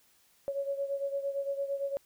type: beating tone pair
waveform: sine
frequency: 554.4 / 563.2 Hz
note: C#5 / C#5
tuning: 0 / +27 cents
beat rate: 8.8 Hz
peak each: -32 / -37 dBFS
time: 0.48-1.97 s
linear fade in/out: 0 ms
effects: white hiss -66 dBFS RMS until 2.05 s